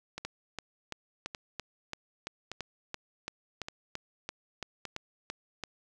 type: two click trains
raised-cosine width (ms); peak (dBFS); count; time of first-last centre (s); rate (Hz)
0.2; -21 / -19; 5 / 17; 0.18-4.853 / 0.25-5.637; 0.856 / 2.97
effects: none